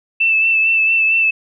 sine tone with vibrato, 2648 Hz, E7, 7 cents sharp, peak -11 dBFS, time 0.2-1.31 s, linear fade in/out 10 ms, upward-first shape sine, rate 4.4 Hz, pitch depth 25 cents each way, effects none

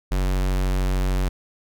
square tone, 46.63 Hz, F#1, 14 cents sharp, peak -20 dBFS, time 0.11-1.29 s, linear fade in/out 10 ms, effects none

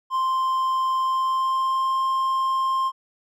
triangle tone with pitch glide, 1046.5 to 1057.4 Hz, C6 to C6, 0 to +18 cents, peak -18 dBFS, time 0.1-2.92 s, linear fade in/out 50 ms, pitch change +18 cents, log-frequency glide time 0.98-2.01 s, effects none

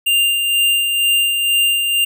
square tone with tremolo, 2794 Hz, F7, in tune, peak -12 dBFS, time 0.06-2.05 s, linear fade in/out 10 ms, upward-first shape sine, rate 2.1 Hz, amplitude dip 40%, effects none

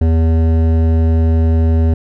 sine tone with hard clipping, 81.3 Hz, E2, 23 cents flat, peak -11 dBFS, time 0.01-1.94 s, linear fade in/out 5 ms, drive 13 dB, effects none

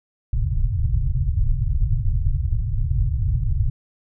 pink low-pass noise, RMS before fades -20 dBFS, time 0.33-3.7 s, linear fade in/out 2 ms, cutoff 140 Hz, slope 96 dB/octave, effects none

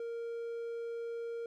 triangle tone, 465.3 Hz, A#4, 3 cents flat, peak -35 dBFS, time 0-1.46 s, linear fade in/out 2 ms, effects none

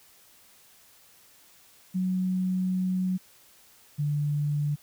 sine tone pair in turn, 185 / 146.83 Hz, F#3 / D3, 0 / 0 cents, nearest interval major third, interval 400 cents, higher first, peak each -24 dBFS, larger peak neither, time 1.94-3.18 / 3.98-4.76 s, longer first, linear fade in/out 20 ms, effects white hiss -57 dBFS RMS until 4.82 s

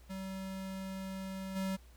square tone with level steps, 191 Hz, G3, 45 cents flat, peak -40 / -34 dBFS, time 0.09-1.77 s, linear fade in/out 20 ms, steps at 1.55 s, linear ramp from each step 20 ms, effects added 60 Hz sine -55 dBFS peak until 1.96 s + pink hiss -65 dBFS RMS until 1.96 s

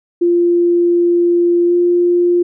sine tone with pitch glide, 346.8 to 350.6 Hz, F4 to F4, -12 to +7 cents, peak -9 dBFS, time 0.21-2.43 s, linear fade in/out 10 ms, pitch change +19 cents, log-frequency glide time 1.66-1.74 s, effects none

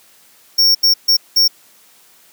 square tone bursts at uneven times, 5500 Hz, F8, 27 cents flat, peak -9 dBFS, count 4, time 0.58-0.75 / 0.83-0.94 / 1.08-1.17 / 1.36-1.48 s, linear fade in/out 10 ms, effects white hiss -49 dBFS RMS until 2.32 s + high-pass 150 Hz 12 dB/octave

